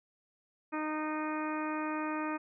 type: harmonic tone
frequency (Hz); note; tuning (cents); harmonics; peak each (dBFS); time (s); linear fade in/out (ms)
308; D#4; -17; 1 / 2 / 3 / 4 / 5 / 6 / 7 / 8; -35 / -42 / -40 / -40 / -45 / -47 / -51 / -46; 0.72-2.38; 20
effects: none